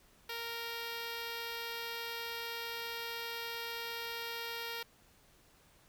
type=tone with notch filter; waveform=5% pulse; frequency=464.8 Hz; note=A#4; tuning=5 cents flat; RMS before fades=-41 dBFS; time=0.29-4.83 s; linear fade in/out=5 ms; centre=6700 Hz; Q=1.8; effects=pink hiss -65 dBFS RMS until 5.88 s